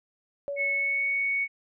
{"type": "tone with exponential decay", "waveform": "sine", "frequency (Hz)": 566, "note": "C#5", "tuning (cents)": 36, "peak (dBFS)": -28, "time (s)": [0.48, 1.45], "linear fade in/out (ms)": 0, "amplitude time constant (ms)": 210}
{"type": "tone with pitch glide", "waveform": "sine", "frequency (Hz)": [2200, 2224], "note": ["C#7", "C#7"], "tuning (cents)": [-14, 5], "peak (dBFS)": -24, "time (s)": [0.56, 1.48], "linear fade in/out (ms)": 50, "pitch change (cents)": 19, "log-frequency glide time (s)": [0.73, 1.06]}
{"effects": []}